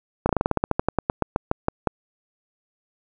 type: slowing click train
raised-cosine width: 1 ms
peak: -5 dBFS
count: 19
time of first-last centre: 0.26-1.873 s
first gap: 32 ms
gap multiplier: 1.11
effects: none